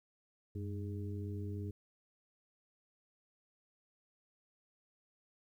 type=harmonic tone with a mistuned harmonic; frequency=102.8 Hz; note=G#2; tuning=17 cents flat; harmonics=1 / 2 / 3 / 4; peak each=-39 / -47 / -48 / -49 dBFS; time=0.55-1.71 s; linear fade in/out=5 ms; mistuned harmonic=1; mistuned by=-120 cents; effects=12-bit